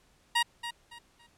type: tone with echo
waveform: 15% pulse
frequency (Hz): 944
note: A#5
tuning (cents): +22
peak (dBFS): -17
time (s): 0.35-0.43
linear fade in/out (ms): 10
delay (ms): 280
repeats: 3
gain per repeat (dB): -11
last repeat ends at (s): 1.27
effects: pink hiss -65 dBFS RMS until 1.37 s + low-pass 10000 Hz 12 dB/octave